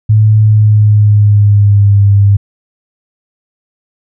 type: tone with pitch glide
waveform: sine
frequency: 107.7 to 100.49 Hz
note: A2 to G2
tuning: -37 to +43 cents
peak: -3 dBFS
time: 0.09-2.37 s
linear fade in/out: 10 ms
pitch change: -120 cents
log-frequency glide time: 0.41-2 s
effects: none